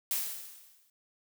blue noise with exponential decay, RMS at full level -29 dBFS, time 0.11-0.9 s, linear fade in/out 2 ms, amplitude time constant 170 ms, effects none

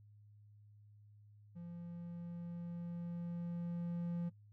triangle tone with level ramp, 172.1 Hz, F3, 25 cents flat, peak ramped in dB -44 to -34 dBFS, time 1.55-4.3 s, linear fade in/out 20 ms, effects noise-tail reverb RT60 0.1 s tail -20 dB re dry + added 104 Hz sine -59 dBFS peak until 4.52 s

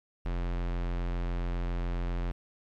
square tone, 43.65 Hz, F1, in tune, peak -30 dBFS, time 0.25-2.32 s, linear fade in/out 10 ms, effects low-pass 3000 Hz 12 dB/octave + 11-bit

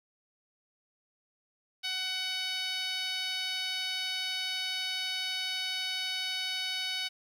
10% pulse tone with band-pass filter, 748 Hz, F#5, 19 cents sharp, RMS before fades -34 dBFS, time 1.83-7.09 s, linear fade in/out 20 ms, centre 3800 Hz, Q 1.3, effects 10-bit

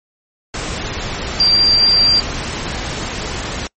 sine tone in noise, 4724 Hz, D8, 9 cents sharp, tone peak -9 dBFS, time 1.4-2.2 s, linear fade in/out 2 ms, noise pink, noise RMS -23 dBFS, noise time 0.54-3.67 s, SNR +11 dB, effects noise-tail reverb RT60 0.1 s tail -25 dB re dry + MP3 32 kbps

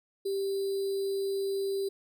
sine tone with sample-and-hold, 392 Hz, G4, in tune, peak -28 dBFS, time 0.25-1.89 s, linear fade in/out 10 ms, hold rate 4410 Hz, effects none

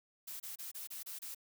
blue noise bursts, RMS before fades -45 dBFS, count 7, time 0.27-1.348 s, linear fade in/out 10 ms, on 130 ms, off 28 ms, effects none

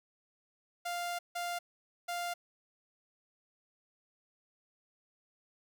sawtooth tone bursts at uneven times, 698.5 Hz, F5, in tune, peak -31 dBFS, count 3, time 0.85-1.19 / 1.35-1.59 / 2.08-2.34 s, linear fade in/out 10 ms, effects none

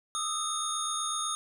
sine tone cluster, 1228 / 1296 / 3660 / 6520 / 9490 Hz, D#6 / E6 / A#7 / G#8 / D9, -23 / -30 / -32 / -33 / +17 cents, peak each -35 / -38 / -36 / -36 / -36 dBFS, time 0.15-1.35 s, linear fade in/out 0 ms, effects 9-bit

